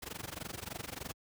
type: noise with amplitude modulation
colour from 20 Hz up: pink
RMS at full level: -39 dBFS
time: 0.02-1.13 s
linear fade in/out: 10 ms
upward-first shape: sine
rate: 23.3 Hz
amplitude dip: 95%
effects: high-pass 60 Hz 12 dB/octave